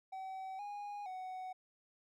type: tone with pitch steps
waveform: triangle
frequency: 762 / 821 / 745 Hz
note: G5 / G#5 / F#5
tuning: -49 / -20 / +12 cents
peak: -40 dBFS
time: 0.12-1.53 s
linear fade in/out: 10 ms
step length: 470 ms
effects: none